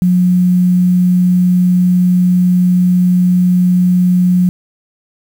sine tone with quantisation, 180.2 Hz, F#3, 45 cents flat, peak -7 dBFS, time 0.02-4.49 s, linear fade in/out 0 ms, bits 6, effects none

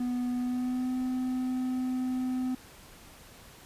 triangle tone with pitch glide, 246.9 to 255 Hz, B3 to C4, 0 to -44 cents, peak -26 dBFS, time 0-2.55 s, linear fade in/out 5 ms, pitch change +56 cents, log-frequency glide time 0.36-0.95 s, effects pink hiss -52 dBFS RMS until 3.65 s + resampled to 32000 Hz

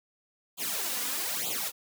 white noise with flanger, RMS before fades -32 dBFS, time 0.57-1.72 s, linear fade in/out 50 ms, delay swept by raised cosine 0.27 to 4.17 ms, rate 1.1 Hz, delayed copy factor +1, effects high-pass 200 Hz 12 dB/octave

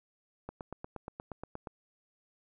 click train, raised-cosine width 1 ms, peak -26 dBFS, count 11, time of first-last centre 0.49-1.672 s, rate 8.46 Hz, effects none

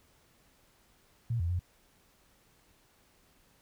sine tone with pitch steps, 117.2 / 85 / 89.1 Hz, A#2 / F2 / F2, +10 / -46 / +35 cents, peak -28 dBFS, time 1.3-1.594 s, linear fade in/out 5 ms, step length 98 ms, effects pink hiss -66 dBFS RMS until 3.61 s

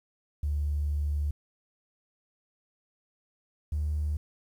triangle tone pair in turn, 73.42 / 75.22 Hz, D2 / D2, 0 / +42 cents, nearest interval unison, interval 42 cents, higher second, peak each -22 / -23 dBFS, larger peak first, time 0.43-1.31 / 3.72-4.17 s, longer first, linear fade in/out 5 ms, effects tanh soft clip ceiling -24 dBFS + 10-bit

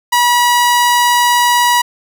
sawtooth tone, 968 Hz, B5, 35 cents flat, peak -5 dBFS, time 0.12-1.82 s, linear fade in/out 10 ms, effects none

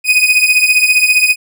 40% pulse beating tone pair, 2489 / 2504 Hz, D#7 / D#7, 0 / +10 cents, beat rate 15 Hz, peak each -10 dBFS, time 0.04-1.36 s, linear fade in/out 50 ms, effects none

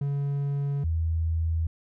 triangle / sine tone pair in turn, 141.3 / 81.55 Hz, C#3 / E2, +34 / -18 cents, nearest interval minor seventh, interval 952 cents, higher first, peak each -23 dBFS, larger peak neither, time 0.01-0.84 / 0.84-1.67 s, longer neither, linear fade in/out 5 ms, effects none

